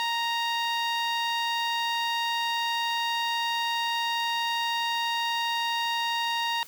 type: tone with low-pass filter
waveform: sawtooth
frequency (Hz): 932.3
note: A#5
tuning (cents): 0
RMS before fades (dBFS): -28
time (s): 0-6.63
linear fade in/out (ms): 0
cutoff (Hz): 3900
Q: 2.4
effects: white hiss -48 dBFS RMS until 6.67 s